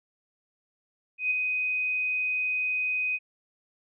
sine tone with ADSR envelope, 2504 Hz, D#7, 10 cents sharp, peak -21 dBFS, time 1.18-3.19 s, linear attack 130 ms, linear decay 7 ms, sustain -4 dB, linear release 41 ms, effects none

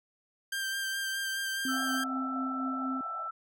sawtooth tone with vibrato, 1580 Hz, G6, 13 cents sharp, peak -28 dBFS, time 0.52-2.04 s, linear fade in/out 5 ms, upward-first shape sine, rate 4.8 Hz, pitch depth 18 cents each way
sine tone with tremolo, 262.1 Hz, C4, 3 cents sharp, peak -31 dBFS, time 1.65-3.01 s, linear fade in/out 2 ms, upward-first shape sine, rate 4.2 Hz, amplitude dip 35%
sine tone, 1328 Hz, E6, 12 cents sharp, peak -34 dBFS, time 1.68-3.31 s, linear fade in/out 10 ms
pink band-pass noise, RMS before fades -46 dBFS, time 1.69-3.3 s, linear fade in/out 50 ms, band 640 to 800 Hz, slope 96 dB/octave
effects none

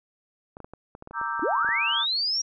clicks, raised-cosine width 1 ms, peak -27 dBFS, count 12, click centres 0.569 / 0.603 / 0.645 / 0.736 / 0.951 / 1.024 / 1.074 / 1.11 / 1.214 / 1.395 / 1.647 / 1.689 s
sine chord, E half-diminished seventh, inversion second, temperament equal, 932.3 / 1174.7 / 1318.5 / 1568 Hz, Bb5 / D6 / E6 / G6, 0 / 0 / 0 / 0 cents, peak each -32 dBFS, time 1.13-2.06 s, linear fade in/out 50 ms
sine linear sweep, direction up, 246.9 to 5730 Hz, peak -23 dBFS, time 1.42-2.42 s, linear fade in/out 10 ms
effects none

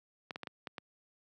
clicks, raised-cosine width 0.3 ms, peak -24 dBFS, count 6, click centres 0.308 / 0.359 / 0.433 / 0.472 / 0.672 / 0.782 s, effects high-pass 150 Hz 12 dB/octave

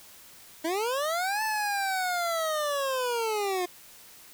25% pulse linear two-way sweep, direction up then down, 309.3 to 880 to 351.6 Hz, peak -23 dBFS, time 0.64-3.66 s, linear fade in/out 10 ms, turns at 1.43 s, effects white hiss -51 dBFS RMS until 4.33 s

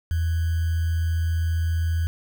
sine tone with sample-and-hold, 82.5 Hz, E2, 2 cents sharp, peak -20 dBFS, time 0.11-2.07 s, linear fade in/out 0 ms, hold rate 1575 Hz, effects none

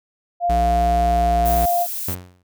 sine tone, 698.5 Hz, F5, in tune, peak -16 dBFS, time 0.4-1.87 s, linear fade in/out 50 ms
square tone with pitch glide, 60.1 to 59.03 Hz, B1 to A#1, -46 to +22 cents, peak -20 dBFS, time 0.49-1.66 s, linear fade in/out 10 ms, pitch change -32 cents, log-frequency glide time 1.15-1.49 s
violet noise, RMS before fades -27 dBFS, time 1.45-2.15 s, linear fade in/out 10 ms
sawtooth tone with exponential decay, 90.4 Hz, F#2, 40 cents flat, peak -18 dBFS, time 2.08-2.43 s, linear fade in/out 5 ms, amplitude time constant 76 ms
effects none

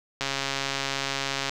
click train, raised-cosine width 0.2 ms, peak -10 dBFS, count 177, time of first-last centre 0.21-1.495 s, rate 137 Hz, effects none

